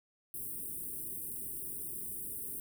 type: band-stop noise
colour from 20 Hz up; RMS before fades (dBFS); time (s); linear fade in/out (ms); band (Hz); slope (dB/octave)
white; -41; 0.34-2.6; 2; 430 to 8500; 96
effects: none